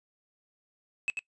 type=tone with echo; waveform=triangle; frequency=2598 Hz; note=E7; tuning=26 cents flat; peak=-24 dBFS; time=1.08-1.1 s; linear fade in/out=0 ms; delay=91 ms; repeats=1; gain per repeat=-5 dB; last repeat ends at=1.191 s; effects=noise-tail reverb RT60 0.1 s tail -21 dB re dry + resampled to 22050 Hz